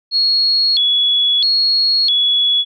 sine tone with vibrato, 3821 Hz, A#7, 42 cents sharp, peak -11 dBFS, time 0.11-2.65 s, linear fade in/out 50 ms, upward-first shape square, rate 0.76 Hz, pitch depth 210 cents each way, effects none

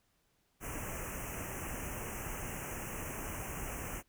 pink band-stop noise, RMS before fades -41 dBFS, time 0.6-4.03 s, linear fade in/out 50 ms, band 2900 to 5800 Hz, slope 96 dB/octave, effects pink hiss -75 dBFS RMS until 4.08 s

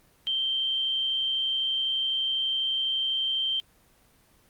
sine tone with amplitude modulation, 3136 Hz, G7, in tune, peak -23 dBFS, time 0.27-3.6 s, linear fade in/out 0 ms, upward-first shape sine, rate 132 Hz, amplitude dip 30%, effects pink hiss -61 dBFS RMS until 4.49 s + Opus 24 kbps

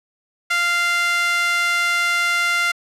sawtooth tone with high-pass filter, 695 Hz, F5, 9 cents flat, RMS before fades -19 dBFS, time 0.5-2.72 s, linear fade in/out 10 ms, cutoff 1700 Hz, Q 6.8, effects low-pass 11000 Hz 12 dB/octave

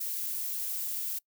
violet noise, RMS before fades -34 dBFS, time 0-1.19 s, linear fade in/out 10 ms, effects noise-tail reverb RT60 0.1 s tail -24 dB re dry

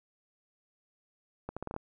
accelerating click train, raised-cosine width 1 ms, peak -23 dBFS, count 7, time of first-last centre 1.49-1.764 s, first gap 76 ms, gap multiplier 0.79, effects none

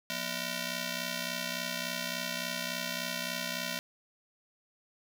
5% pulse ring-modulated tone, 415.3 Hz, G#4, in tune, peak -19 dBFS, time 0.1-3.79 s, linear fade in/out 0 ms, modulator 1070 Hz, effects none

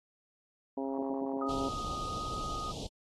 harmonic tone, 135.6 Hz, C#3, 38 cents flat, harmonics 2 / 3 / 4 / 5 / 6 / 7, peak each -35 / -39 / -41 / -43 / -45 / -46 dBFS, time 0.77-1.69 s, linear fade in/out 5 ms
sine tone with vibrato, 1244.5 Hz, D#6, in tune, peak -36 dBFS, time 1.41-2.72 s, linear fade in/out 10 ms, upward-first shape triangle, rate 1.3 Hz, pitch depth 8 cents each way
pink band-stop noise, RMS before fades -39 dBFS, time 1.49-2.87 s, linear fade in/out 5 ms, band 850 to 3000 Hz, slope 48 dB/octave
effects low-pass 6000 Hz 12 dB/octave + AAC 32 kbps

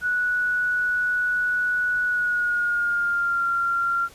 sine tone with pitch glide, 1472 to 1381.4 Hz, F#6 to F6, -9 to -19 cents, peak -20 dBFS, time 0.01-4.09 s, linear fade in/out 50 ms, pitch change -110 cents, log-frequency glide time 2.05-3.46 s, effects pink hiss -49 dBFS RMS until 4.14 s + resampled to 32000 Hz

